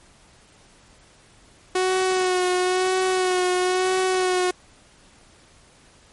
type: tone with vibrato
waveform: sawtooth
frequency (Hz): 368.4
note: F#4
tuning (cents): -7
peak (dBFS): -15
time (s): 1.75-4.51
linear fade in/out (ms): 5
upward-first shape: sine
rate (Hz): 1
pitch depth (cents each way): 26
effects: pink hiss -53 dBFS RMS until 6.12 s + MP3 48 kbps